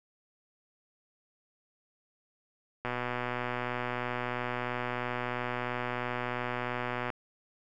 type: click train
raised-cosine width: 0.5 ms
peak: -18 dBFS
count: 524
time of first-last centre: 2.85-7.102 s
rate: 123 Hz
effects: none